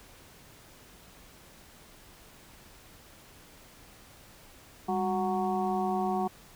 harmonic tone with a mistuned harmonic, 185 Hz, F#3, in tune, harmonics 1 / 2 / 4 / 5 / 6, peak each -32 / -33 / -30 / -38 / -39 dBFS, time 4.88-6.28 s, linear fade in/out 10 ms, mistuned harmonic 1, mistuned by +120 cents, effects pink hiss -54 dBFS RMS until 6.55 s

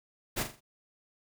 pink noise with echo, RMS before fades -31 dBFS, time 0.36-0.44 s, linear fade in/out 20 ms, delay 42 ms, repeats 4, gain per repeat -8 dB, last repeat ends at 0.608 s, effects none

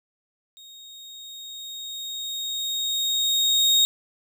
35% pulse tone with level ramp, 3729 Hz, A#7, in tune, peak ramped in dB -42 to -13 dBFS, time 0.57-3.85 s, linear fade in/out 0 ms, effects none

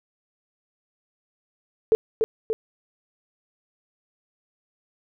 sine tone with echo, 443.5 Hz, A4, 14 cents sharp, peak -13 dBFS, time 1.92-1.95 s, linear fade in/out 0 ms, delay 290 ms, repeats 2, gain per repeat -4 dB, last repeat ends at 2.53 s, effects none

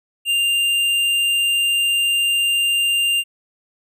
sine tone with tanh clipping, 2794 Hz, F7, in tune, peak -17 dBFS, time 0.25-3.24 s, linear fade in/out 50 ms, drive 12 dB, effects none

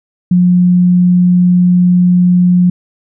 sine tone, 178.8 Hz, F3, 41 cents sharp, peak -5 dBFS, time 0.31-2.7 s, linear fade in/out 5 ms, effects none

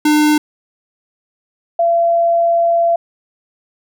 square / sine tone pair in turn, 301.3 / 679.1 Hz, D4 / F5, +44 / -49 cents, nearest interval octave + major second, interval 1407 cents, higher second, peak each -10 / -10 dBFS, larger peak neither, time 0.05-0.38 / 1.79-2.96 s, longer second, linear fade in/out 5 ms, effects none

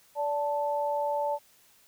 sine tone pair together, 579.8 / 880 Hz, D5 / A5, -22 / 0 cents, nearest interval perfect fifth, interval 722 cents, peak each -29 / -29 dBFS, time 0.15-1.39 s, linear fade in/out 50 ms, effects white hiss -61 dBFS RMS until 1.87 s

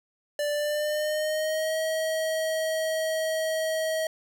square tone with pitch glide, 587.3 to 636.8 Hz, D5 to D#5, 0 to +40 cents, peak -26 dBFS, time 0.39-4.07 s, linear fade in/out 2 ms, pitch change +140 cents, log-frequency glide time 0.51-1.78 s, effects none

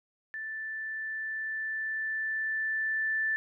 sine tone with level ramp, 1762 Hz, A6, 2 cents sharp, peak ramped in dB -35 to -26 dBFS, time 0.34-3.36 s, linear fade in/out 0 ms, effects none

